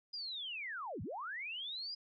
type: linear two-way sweep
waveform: sine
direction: down then up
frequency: 4978 to 73.42 to 4978 Hz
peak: -40 dBFS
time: 0.13-1.95 s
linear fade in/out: 10 ms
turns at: 1.02 s
effects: none